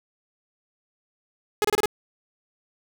sawtooth tone bursts, 420.2 Hz, G#4, 20 cents sharp, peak -15 dBFS, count 5, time 1.62-1.857 s, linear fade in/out 0 ms, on 25 ms, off 28 ms, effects none

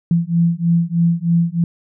sine beating tone pair, 167.7 / 170.9 Hz, E3 / F3, +30 / -37 cents, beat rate 3.2 Hz, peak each -16 dBFS, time 0.11-1.64 s, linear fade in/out 2 ms, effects none

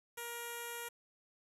10% pulse tone with low-pass filter, 472 Hz, A#4, 22 cents sharp, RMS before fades -44 dBFS, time 0.17-0.89 s, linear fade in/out 10 ms, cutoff 11000 Hz, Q 4.6, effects 10-bit

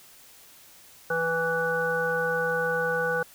harmonic tone, 164.7 Hz, E3, 1 cent flat, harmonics 1 / 3 / 5 / 7 / 9, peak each -37 / -27 / -34 / -36 / -27 dBFS, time 1.1-3.23 s, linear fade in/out 5 ms, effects white hiss -52 dBFS RMS until 3.34 s

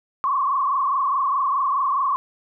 sine tone with frequency modulation, 1095 Hz, C#6, 22 cents flat, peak -18 dBFS, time 0.24-2.16 s, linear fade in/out 0 ms, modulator 24.8 Hz, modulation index 2.5, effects none

